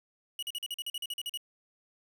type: tone bursts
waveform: 45% pulse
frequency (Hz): 2911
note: F#7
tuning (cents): -29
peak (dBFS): -33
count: 13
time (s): 0.39-1.374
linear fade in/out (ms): 2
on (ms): 36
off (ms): 43
effects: none